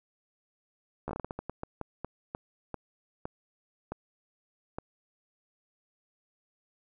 slowing click train, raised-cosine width 1 ms, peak -21 dBFS, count 18, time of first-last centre 1.08-4.785 s, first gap 13 ms, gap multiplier 1.3, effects none

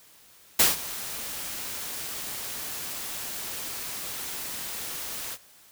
white noise with ADSR envelope, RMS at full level -17 dBFS, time 0.59-5.38 s, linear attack 8 ms, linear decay 160 ms, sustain -18 dB, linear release 54 ms, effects white hiss -55 dBFS RMS until 5.71 s

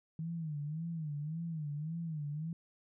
sine tone with vibrato, 156.5 Hz, D#3, 10 cents sharp, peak -36 dBFS, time 0.19-2.53 s, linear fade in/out 2 ms, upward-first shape sine, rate 1.8 Hz, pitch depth 130 cents each way, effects none

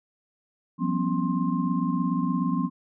sine tone cluster, 175.4 / 192.5 / 244.9 / 271.7 / 1057 Hz, F3 / G3 / B3 / C#4 / C6, +8 / -31 / -14 / -35 / +17 cents, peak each -27 / -31 / -28 / -29 / -33 dBFS, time 0.78-2.7 s, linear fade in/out 50 ms, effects none

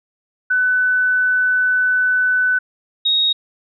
sine tone pair in turn, 1500 / 3760 Hz, F#6 / A#7, +23 / +14 cents, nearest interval octave + major third, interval 1591 cents, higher second, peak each -13 dBFS, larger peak neither, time 0.5-2.59 / 3.05-3.33 s, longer first, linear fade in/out 10 ms, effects none

